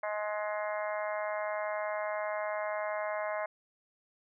harmonic tone, 210.4 Hz, G#3, 23 cents sharp, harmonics 3 / 4 / 5 / 6 / 7 / 8 / 9 / 10, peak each -34 / -41 / -40 / -46 / -46 / -45 / -48 / -44 dBFS, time 0.03-3.46 s, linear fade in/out 5 ms, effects none

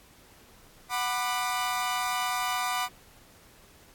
sawtooth chord, B minor, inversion second, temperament equal with one note detuned, 740 / 987.8 / 1195.2 Hz, F#5 / B5 / D6, 0 / 0 / +30 cents, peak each -28 dBFS, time 0.89-2.89 s, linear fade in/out 50 ms, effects pink hiss -56 dBFS RMS until 3.94 s + AAC 64 kbps

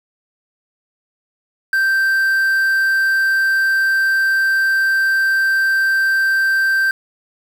triangle tone with quantisation, 1566 Hz, G6, 2 cents flat, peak -11 dBFS, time 1.73-6.91 s, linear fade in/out 2 ms, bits 6, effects none

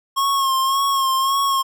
square tone with vibrato, 1082 Hz, C#6, 42 cents flat, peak -17 dBFS, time 0.16-1.63 s, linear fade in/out 20 ms, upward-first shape sine, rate 1.8 Hz, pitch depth 40 cents each way, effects none

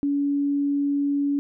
sine tone, 283.9 Hz, C#4, 41 cents sharp, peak -20 dBFS, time 0.03-1.39 s, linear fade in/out 0 ms, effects none

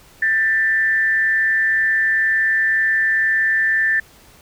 sine tone with frequency modulation, 1779 Hz, A6, 19 cents sharp, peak -14 dBFS, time 0.22-4 s, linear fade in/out 5 ms, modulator 189 Hz, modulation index 0.39, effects pink hiss -48 dBFS RMS until 4.41 s

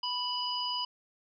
harmonic tone, 987.8 Hz, B5, in tune, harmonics 1 / 3 / 5, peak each -35 / -35 / -35 dBFS, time 0.03-0.85 s, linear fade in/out 5 ms, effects none

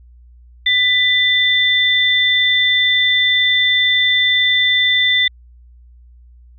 sine tone pair together, 1992 / 3549 Hz, B6 / A7, +14 / +14 cents, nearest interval minor seventh, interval 1000 cents, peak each -14 dBFS, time 0.66-5.28 s, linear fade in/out 5 ms, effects added 60 Hz sine -41 dBFS peak until 6.58 s

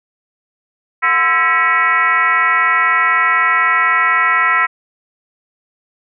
sine tone with frequency modulation, 1628 Hz, G#6, 35 cents flat, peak -10 dBFS, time 1.02-4.67 s, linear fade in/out 20 ms, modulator 300 Hz, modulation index 2, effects none

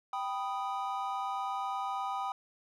triangle chord, G augmented, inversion none, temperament equal, 784 / 987.8 / 1244.5 Hz, G5 / B5 / D#6, 0 / 0 / 0 cents, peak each -34 / -36 / -36 dBFS, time 0.13-2.32 s, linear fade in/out 2 ms, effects none

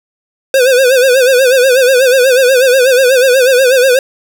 square tone with vibrato, 514 Hz, C5, 31 cents flat, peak -6 dBFS, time 0.54-3.99 s, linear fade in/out 2 ms, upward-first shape sine, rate 8.2 Hz, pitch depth 98 cents each way, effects none

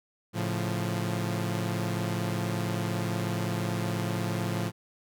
sawtooth chord, A augmented, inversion none, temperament equal, 110 / 138.59 / 174.61 Hz, A2 / C#3 / E#3, 0 / 0 / 0 cents, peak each -27 / -33 / -28 dBFS, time 0.33-4.72 s, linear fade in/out 50 ms, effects none

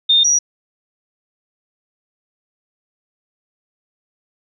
sine tone pair in turn, 3639 / 5777 Hz, A#7 / F#8, -42 / -42 cents, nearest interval minor sixth, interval 800 cents, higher second, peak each -9 / -11 dBFS, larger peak first, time 0.09-0.24 / 0.24-0.39 s, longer neither, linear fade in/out 10 ms, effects none

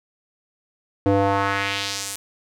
square tone with band-pass filter sweep, 99 Hz, G2, 18 cents sharp, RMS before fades -22 dBFS, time 1.06-2.16 s, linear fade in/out 0 ms, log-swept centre 400 to 9900 Hz, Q 1.5, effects none

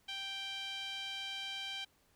sawtooth tone with band-pass filter, 784 Hz, G5, in tune, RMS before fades -42 dBFS, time 0.08-1.85 s, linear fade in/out 10 ms, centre 3200 Hz, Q 3.3, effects pink hiss -71 dBFS RMS until 2.15 s

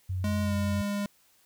sine tone with vibrato, 92.5 Hz, F#2, in tune, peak -28 dBFS, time 0.09-0.82 s, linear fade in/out 10 ms, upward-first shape square, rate 7.6 Hz, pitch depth 8 cents each way
square tone with pitch glide, 208.3 to 203.2 Hz, G#3 to G#3, +5 to -38 cents, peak -29 dBFS, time 0.24-1.06 s, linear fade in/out 2 ms, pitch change -43 cents, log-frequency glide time 0.42-0.53 s
effects white hiss -64 dBFS RMS until 1.45 s

